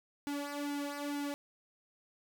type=tone with flanger; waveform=sawtooth; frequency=287.5 Hz; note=D4; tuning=37 cents flat; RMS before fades=-38 dBFS; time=0.27-1.34 s; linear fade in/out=0 ms; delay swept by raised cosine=1.6 to 3.2 ms; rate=2.2 Hz; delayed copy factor=-0.75; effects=none